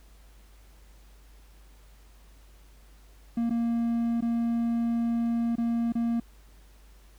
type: tone with dropouts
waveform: triangle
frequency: 233.1 Hz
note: A#3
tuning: in tune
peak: -22 dBFS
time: 3.37-6.2 s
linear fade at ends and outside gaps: 5 ms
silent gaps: 3.497-3.505 / 4.208-4.223 / 5.556-5.581 / 5.923-5.952 s
effects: added 50 Hz sine -51 dBFS peak until 7.18 s + pink hiss -61 dBFS RMS until 7.18 s